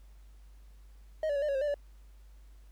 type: tone with pitch steps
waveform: triangle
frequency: 626 / 576 / 560 / 601 / 557 / 532 / 591 / 575 Hz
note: D#5 / D5 / C#5 / D5 / C#5 / C5 / D5 / D5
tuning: +10 / -34 / +18 / +40 / +8 / +29 / +11 / -37 cents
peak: -26 dBFS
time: 1.23-1.742 s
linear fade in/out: 2 ms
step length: 64 ms
effects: added 50 Hz sine -51 dBFS peak until 2.71 s + pink hiss -69 dBFS RMS until 2.71 s